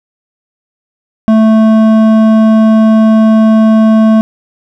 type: tone with hard clipping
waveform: sine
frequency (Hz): 220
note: A3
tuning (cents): 0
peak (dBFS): -5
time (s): 1.28-4.21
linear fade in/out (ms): 0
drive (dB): 10
effects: none